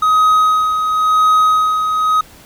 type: tone with tremolo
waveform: triangle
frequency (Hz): 1260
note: D#6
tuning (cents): +21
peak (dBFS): -6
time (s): 0.02-2.21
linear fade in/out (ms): 5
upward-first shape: sine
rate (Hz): 0.95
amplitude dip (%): 50
effects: pink hiss -42 dBFS RMS until 2.45 s